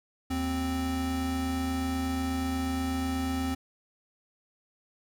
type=tone pair together; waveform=square; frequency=77.78 / 261.6 Hz; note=D#2 / C4; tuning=0 / 0 cents; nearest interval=octave + major sixth; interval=2100 cents; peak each=-34 / -30 dBFS; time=0.3-3.55 s; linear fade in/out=10 ms; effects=none